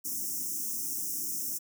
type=band-stop noise; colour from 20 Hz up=white; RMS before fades=-34 dBFS; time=0.04-1.59 s; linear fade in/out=20 ms; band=360 to 5400 Hz; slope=96 dB/octave; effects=high-pass 200 Hz 12 dB/octave